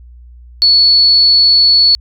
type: tone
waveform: sine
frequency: 4417 Hz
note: C#8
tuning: 7 cents flat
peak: -5 dBFS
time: 0.62-1.95 s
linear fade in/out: 0 ms
effects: added 60 Hz sine -34 dBFS peak until 2 s